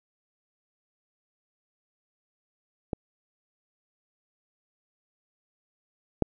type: clicks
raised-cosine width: 2 ms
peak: -15 / -8 dBFS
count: 2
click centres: 2.932 / 6.223 s
effects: none